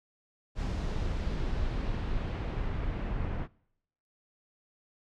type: noise with low-pass filter sweep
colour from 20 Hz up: brown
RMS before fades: -32 dBFS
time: 0.55-3.48 s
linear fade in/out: 50 ms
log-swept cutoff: 6100 to 2100 Hz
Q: 0.98
effects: noise-tail reverb RT60 0.8 s tail -25 dB re dry